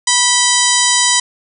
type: harmonic tone with a mistuned harmonic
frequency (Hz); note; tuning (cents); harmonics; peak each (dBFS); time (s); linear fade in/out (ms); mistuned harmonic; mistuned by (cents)
980; B5; -14; 1 / 2 / 3 / 4 / 5 / 6 / 7 / 8 / 9; -19 / -19 / -19 / -19 / -19 / -19 / -19 / -19 / -19; 0.07-1.2; 5; 3; +94
effects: none